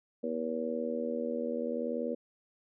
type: harmonic tone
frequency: 80.5 Hz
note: E2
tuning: 41 cents flat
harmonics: 3 / 4 / 5 / 6 / 7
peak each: -36 / -41 / -44 / -35 / -38 dBFS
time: 0.23-2.15 s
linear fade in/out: 10 ms
effects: none